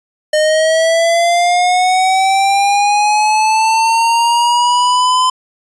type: linear sweep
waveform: square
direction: up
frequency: 609 to 1023 Hz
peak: -10 dBFS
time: 0.33-5.3 s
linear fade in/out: 5 ms
effects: resampled to 22050 Hz